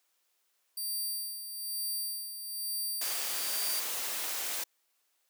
5% pulse tone with tremolo, 4700 Hz, D8, 1 cent sharp, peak -25 dBFS, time 0.77-3.8 s, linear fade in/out 5 ms, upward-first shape sine, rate 1.1 Hz, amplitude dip 60%
white noise, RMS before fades -35 dBFS, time 3.01-4.64 s, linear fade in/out 5 ms
effects white hiss -75 dBFS RMS until 5.29 s + high-pass 400 Hz 12 dB/octave

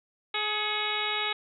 harmonic tone with a mistuned harmonic, 421.4 Hz, G#4, 25 cents sharp, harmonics 1 / 2 / 3 / 4 / 5 / 6 / 7 / 8 / 9, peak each -39 / -36 / -36 / -38 / -33 / -37 / -38 / -36 / -34 dBFS, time 0.34-1.33 s, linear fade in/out 5 ms, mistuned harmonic 5, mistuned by +61 cents, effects none

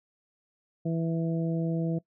harmonic tone, 164.8 Hz, E3, in tune, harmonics 1 / 2 / 3 / 4, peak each -27 / -33 / -37 / -39 dBFS, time 0.85-1.99 s, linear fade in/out 10 ms, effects noise-tail reverb RT60 0.1 s tail -21 dB re dry

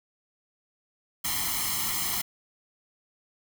white noise with comb filter, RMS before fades -29 dBFS, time 1.24-2.22 s, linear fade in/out 10 ms, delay 0.96 ms, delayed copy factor +0.9, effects none

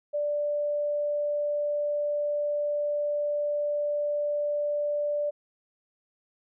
sine tone, 587.3 Hz, D5, in tune, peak -25 dBFS, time 0.13-5.31 s, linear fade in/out 20 ms, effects none

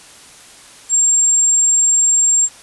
sine tone, 7430 Hz, A#8, 7 cents flat, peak -10 dBFS, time 0.89-2.49 s, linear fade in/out 50 ms, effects white hiss -41 dBFS RMS until 2.62 s + resampled to 24000 Hz

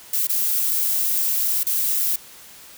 violet noise with dropouts, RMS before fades -21 dBFS, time 0.13-2.16 s, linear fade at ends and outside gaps 5 ms, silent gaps 0.271-0.293 / 1.633-1.666 s, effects white hiss -44 dBFS RMS until 2.77 s

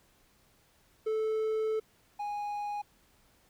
triangle tone pair in turn, 437.4 / 825.7 Hz, A4 / G#5, -10 / -10 cents, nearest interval major seventh, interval 1100 cents, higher second, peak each -26 / -31 dBFS, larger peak first, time 1.06-1.8 / 2.19-2.82 s, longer first, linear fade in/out 10 ms, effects pink hiss -66 dBFS RMS until 3.49 s

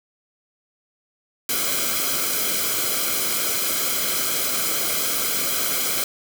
white noise with comb filter, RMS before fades -23 dBFS, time 1.49-6.04 s, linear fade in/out 2 ms, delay 1.1 ms, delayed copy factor -0.75, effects none

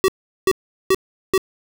square tone bursts, 381.1 Hz, G4, 49 cents flat, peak -13 dBFS, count 4, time 0.04-1.378 s, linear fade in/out 0 ms, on 42 ms, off 390 ms, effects none

